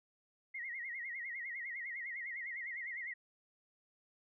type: tone with vibrato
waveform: sine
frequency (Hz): 2009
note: B6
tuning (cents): +29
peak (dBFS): -40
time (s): 0.54-3.14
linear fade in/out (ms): 10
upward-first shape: sine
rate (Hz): 9.9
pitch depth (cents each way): 130
effects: none